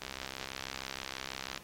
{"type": "click train", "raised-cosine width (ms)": 0.2, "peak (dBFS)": -21, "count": 104, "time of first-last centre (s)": [0.02, 1.576], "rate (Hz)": 66.2, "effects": ["pink hiss -56 dBFS RMS until 1.63 s", "AAC 48 kbps"]}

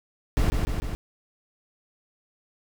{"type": "noise with echo", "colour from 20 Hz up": "brown", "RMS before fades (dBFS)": -21, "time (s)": [0.37, 0.5], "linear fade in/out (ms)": 0, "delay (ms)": 150, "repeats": 3, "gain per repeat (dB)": -3, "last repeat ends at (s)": 0.95, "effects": []}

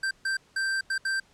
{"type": "tone bursts at uneven times", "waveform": "square", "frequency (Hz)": 1568, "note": "G6", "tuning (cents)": 0, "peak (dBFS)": -26, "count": 5, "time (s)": [[0.03, 0.11], [0.25, 0.37], [0.56, 0.81], [0.9, 0.98], [1.05, 1.2]], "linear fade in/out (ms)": 5, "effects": ["pink hiss -61 dBFS RMS until 1.33 s", "low-pass 8000 Hz 12 dB/octave"]}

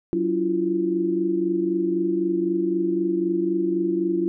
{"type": "tone cluster", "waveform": "sine", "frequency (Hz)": [186.9, 288.2, 337.1, 361], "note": ["F#3", "D4", "E4", "F#4"], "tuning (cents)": [18, -33, 39, -43], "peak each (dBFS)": [-29, -30, -21, -30], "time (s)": [0.13, 4.28], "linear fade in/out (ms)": 0, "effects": []}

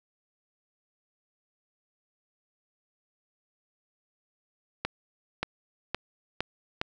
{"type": "accelerating click train", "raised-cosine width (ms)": 0.3, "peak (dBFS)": -12, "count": 5, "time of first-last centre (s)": [4.85, 6.815], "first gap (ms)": 580, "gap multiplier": 0.89, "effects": []}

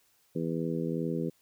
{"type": "harmonic tone", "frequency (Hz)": 82.41, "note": "E2", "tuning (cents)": 0, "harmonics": [2, 3, 4, 5, 6], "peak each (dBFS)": [-33, -35, -36, -37, -38], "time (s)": [0.35, 1.3], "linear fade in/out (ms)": 10, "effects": ["white hiss -68 dBFS RMS until 1.41 s"]}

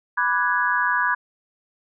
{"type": "chord", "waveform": "sine", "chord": "G# half-diminished seventh", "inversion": "first", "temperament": "equal", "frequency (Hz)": [987.8, 1174.7, 1480, 1661.2], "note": ["B5", "D6", "F#6", "G#6"], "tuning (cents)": [0, 0, 0, 0], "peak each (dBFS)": [-23, -27, -25, -22], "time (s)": [0.17, 1.15], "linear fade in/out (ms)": 10, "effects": []}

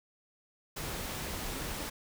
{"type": "noise", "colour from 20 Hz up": "pink", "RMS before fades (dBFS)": -38, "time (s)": [0.76, 1.9], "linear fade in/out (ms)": 10, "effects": []}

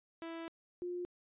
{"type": "tone pair in turn", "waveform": ["sawtooth", "sine"], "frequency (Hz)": [330.4, 354.7], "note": ["E4", "F4"], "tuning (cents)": [4, 27], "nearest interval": "minor second", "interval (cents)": 123, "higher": "second", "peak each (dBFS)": [-38, -37], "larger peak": "second", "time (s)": [[0.22, 0.48], [0.82, 1.05]], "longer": "first", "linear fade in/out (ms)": 0, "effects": ["resampled to 8000 Hz"]}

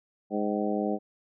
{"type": "harmonic tone with a mistuned harmonic", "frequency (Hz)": 103.83, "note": "G#2", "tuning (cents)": 0, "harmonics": [2, 3, 4, 5, 6, 7], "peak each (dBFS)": [-30, -32, -33, -34, -35, -35], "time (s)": [0.3, 0.99], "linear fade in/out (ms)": 50, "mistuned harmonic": 7, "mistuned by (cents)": 77, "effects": []}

